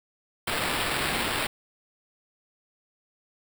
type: noise with sample-and-hold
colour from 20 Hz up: violet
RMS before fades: -28 dBFS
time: 0.47-1.47 s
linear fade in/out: 5 ms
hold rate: 6300 Hz
effects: none